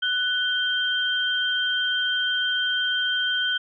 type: tone pair together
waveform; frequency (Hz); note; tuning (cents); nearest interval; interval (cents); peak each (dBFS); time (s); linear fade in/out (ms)
sine; 1490 / 3157; F#6 / G7; +12 / +12; octave + minor second; 1300; -24; 0.02-3.58; 10
effects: none